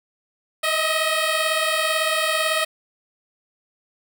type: beating tone pair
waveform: 10% pulse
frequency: 625 / 643 Hz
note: D#5 / E5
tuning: +8 / -43 cents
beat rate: 18 Hz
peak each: -13 / -15 dBFS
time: 0.63-2.65 s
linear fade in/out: 10 ms
effects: none